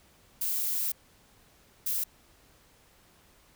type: noise bursts at uneven times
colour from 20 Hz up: violet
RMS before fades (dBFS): -30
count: 2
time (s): 0.41-0.92 / 1.86-2.04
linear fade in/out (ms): 5
effects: pink hiss -61 dBFS RMS until 3.55 s